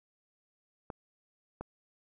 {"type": "clicks", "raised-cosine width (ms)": 1, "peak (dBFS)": -25, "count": 2, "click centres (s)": [0.902, 1.61], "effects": []}